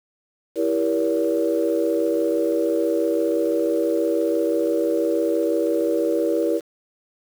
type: chord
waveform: sine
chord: E diminished seventh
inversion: none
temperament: just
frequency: 329.6 / 395.6 / 474.7 / 569.6 Hz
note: E4 / G4 / Bb4 / Db5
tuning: 0 / +16 / +31 / +47 cents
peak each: -22 / -26 / -22 / -24 dBFS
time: 0.55-6.61 s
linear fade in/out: 50 ms
effects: tanh soft clip ceiling -9 dBFS + 7-bit